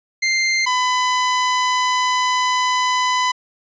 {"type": "tone pair in turn", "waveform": "sawtooth", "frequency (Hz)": [2093, 1003.3], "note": ["C7", "B5"], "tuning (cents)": [0, 27], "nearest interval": "octave + minor second", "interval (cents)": 1273, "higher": "first", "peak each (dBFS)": -12, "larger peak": "neither", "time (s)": [[0.22, 0.66], [0.66, 3.32]], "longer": "second", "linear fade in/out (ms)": 10, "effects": ["resampled to 16000 Hz"]}